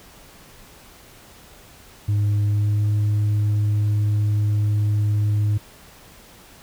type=tone with pitch glide; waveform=sine; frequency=103.3 to 104.62 Hz; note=G#2 to G#2; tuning=-9 to +13 cents; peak=-14 dBFS; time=2.08-5.58 s; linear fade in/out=10 ms; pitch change=+22 cents; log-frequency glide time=2.45-2.83 s; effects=tanh soft clip ceiling -16 dBFS + pink hiss -47 dBFS RMS until 6.62 s